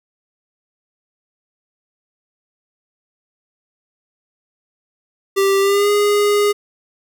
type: tone with pitch glide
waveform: square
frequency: 392 to 412 Hz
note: G4 to G#4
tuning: 0 to -14 cents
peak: -13 dBFS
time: 5.36-6.53 s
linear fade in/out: 20 ms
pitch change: +86 cents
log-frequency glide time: 5.6-5.9 s
effects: none